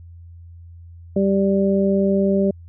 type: harmonic tone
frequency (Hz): 196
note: G3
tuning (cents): 0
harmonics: 1 / 2 / 3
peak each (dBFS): -17 / -20 / -22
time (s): 1.16-2.51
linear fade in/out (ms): 5
effects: added 85 Hz sine -38 dBFS peak until 2.68 s